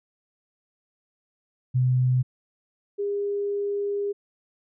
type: tone pair in turn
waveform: sine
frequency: 127 / 405.2 Hz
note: B2 / G#4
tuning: +49 / -43 cents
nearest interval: octave + minor sixth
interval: 2008 cents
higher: second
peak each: -18 / -24 dBFS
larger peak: first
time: 1.74-2.23 / 2.98-4.13 s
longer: second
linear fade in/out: 20 ms
effects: none